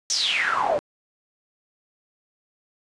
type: noise with band-pass filter sweep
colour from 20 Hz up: pink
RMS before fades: -23 dBFS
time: 0.1-0.79 s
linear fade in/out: 0 ms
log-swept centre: 6200 to 510 Hz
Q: 8.5
effects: resampled to 22050 Hz